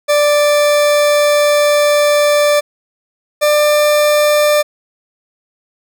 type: tone pair in turn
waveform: 40% pulse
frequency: 588 / 594.8 Hz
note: D5 / D5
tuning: +2 / +22 cents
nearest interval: unison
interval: 20 cents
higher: second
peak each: -8 dBFS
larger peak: neither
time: 0.08-2.61 / 3.41-4.63 s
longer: first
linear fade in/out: 20 ms
effects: none